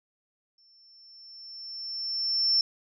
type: tone with exponential growth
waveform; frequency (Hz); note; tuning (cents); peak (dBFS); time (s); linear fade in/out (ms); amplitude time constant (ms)
sine; 5380; E8; +34; -19; 0.58-2.61; 2; 440
effects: none